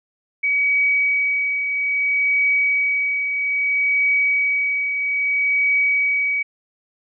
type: tone with tremolo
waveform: sine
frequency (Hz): 2268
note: C#7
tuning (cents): +39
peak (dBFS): -14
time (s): 0.43-6.43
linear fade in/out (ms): 10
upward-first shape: triangle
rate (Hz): 0.61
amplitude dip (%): 50
effects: none